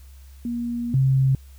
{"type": "tone pair in turn", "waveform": "sine", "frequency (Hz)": [237.7, 133.4], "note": ["A#3", "C3"], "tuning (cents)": [34, 34], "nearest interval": "minor seventh", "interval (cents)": 1000, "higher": "first", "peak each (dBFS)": [-24, -15], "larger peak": "second", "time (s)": [[0.45, 0.94], [0.94, 1.35]], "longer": "first", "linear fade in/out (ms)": 2, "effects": ["added 67 Hz sine -42 dBFS peak until 1.58 s", "white hiss -57 dBFS RMS until 1.58 s"]}